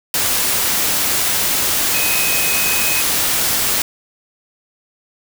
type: tone in noise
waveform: sine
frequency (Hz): 2523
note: D#7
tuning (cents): +23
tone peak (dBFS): -21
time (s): 1.94-3.02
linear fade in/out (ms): 2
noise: white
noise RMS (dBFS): -17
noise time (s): 0.14-3.82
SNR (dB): -7
effects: none